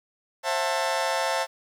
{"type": "chord", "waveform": "sawtooth", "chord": "F# half-diminished seventh", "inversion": "second", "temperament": "just", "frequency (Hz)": [532.8, 666, 740, 888], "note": ["C5", "E5", "F#5", "A5"], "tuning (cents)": [31, 18, 0, 16], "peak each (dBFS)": [-25, -25, -30, -24], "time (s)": [0.43, 1.47], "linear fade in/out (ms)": 50, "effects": ["low-pass 9000 Hz 12 dB/octave", "9-bit"]}